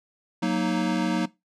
square chord, D# minor, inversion first, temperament equal, 185 / 233.1 / 311.1 Hz, F#3 / A#3 / D#4, 0 / 0 / 0 cents, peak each -27 / -28 / -28 dBFS, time 0.42-1.26 s, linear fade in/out 10 ms, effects noise-tail reverb RT60 0.2 s tail -19 dB re dry + low-pass 6000 Hz 12 dB/octave

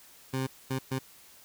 20% pulse tone bursts at uneven times, 131.9 Hz, C3, 14 cents sharp, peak -24 dBFS, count 3, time 0.33-0.47 / 0.7-0.79 / 0.91-0.99 s, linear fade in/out 10 ms, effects white hiss -55 dBFS RMS until 1.44 s

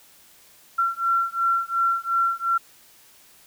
sine beating tone pair, 1360 / 1362.8 Hz, F6 / F6, -46 / -43 cents, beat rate 2.8 Hz, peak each -23 dBFS, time 0.78-2.58 s, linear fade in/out 10 ms, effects white hiss -53 dBFS RMS until 3.46 s

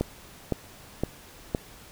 click train, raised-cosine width 2 ms, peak -11 dBFS, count 4, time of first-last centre 0.01-1.548 s, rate 1.95 Hz, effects pink hiss -49 dBFS RMS until 1.91 s

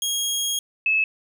20% pulse / sine tone pair in turn, 3277 / 2599 Hz, G#7 / E7, -24 / -25 cents, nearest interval major third, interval 401 cents, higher first, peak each -17 dBFS, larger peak neither, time 0.02-0.59 / 0.86-1.04 s, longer first, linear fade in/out 2 ms, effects none

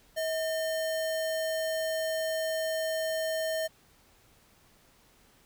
sine tone with sample-and-hold, 640 Hz, D#5, 49 cents sharp, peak -28 dBFS, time 0.16-3.68 s, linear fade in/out 20 ms, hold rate 2450 Hz, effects pink hiss -62 dBFS RMS until 5.45 s

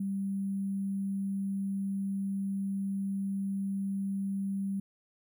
sine tone with sample-and-hold, 196 Hz, G3, in tune, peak -30 dBFS, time 0-4.8 s, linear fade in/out 5 ms, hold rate 11025 Hz, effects none

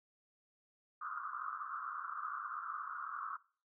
white band-pass noise, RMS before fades -43 dBFS, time 1.01-3.37 s, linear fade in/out 10 ms, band 1100 to 1400 Hz, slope 96 dB/octave, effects noise-tail reverb RT60 0.4 s tail -20 dB re dry

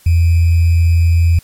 sine tone with sample-and-hold, 84 Hz, E2, 33 cents sharp, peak -7 dBFS, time 0.06-1.39 s, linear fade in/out 5 ms, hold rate 2450 Hz, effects white hiss -47 dBFS RMS until 1.43 s + MP3 64 kbps

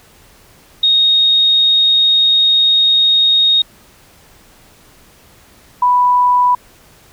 sine tone pair in turn, 3729 / 987.7 Hz, A#7 / B5, 0 / 0 cents, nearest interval octave + major seventh, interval 2300 cents, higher first, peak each -8 dBFS, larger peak neither, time 0.83-3.62 / 5.82-6.55 s, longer first, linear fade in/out 5 ms, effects pink hiss -46 dBFS RMS until 7.12 s

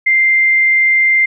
sine tone, 2093 Hz, C7, in tune, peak -8 dBFS, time 0.06-1.26 s, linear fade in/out 10 ms, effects none

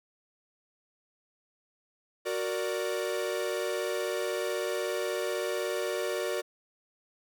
45% pulse chord, Gb augmented, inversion none, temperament equal, 370 / 466.2 / 587.3 Hz, Gb4 / Bb4 / D5, 0 / 0 / 0 cents, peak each -34 dBFS, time 2.25-6.42 s, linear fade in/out 20 ms, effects none

